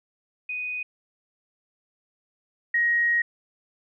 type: tone pair in turn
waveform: sine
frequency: 2489 / 1885.2 Hz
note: D#7 / A#6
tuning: 0 / +19 cents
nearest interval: perfect fourth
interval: 481 cents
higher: first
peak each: -28 / -19 dBFS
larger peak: second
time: 0.49-0.83 / 2.74-3.22 s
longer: second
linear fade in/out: 5 ms
effects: none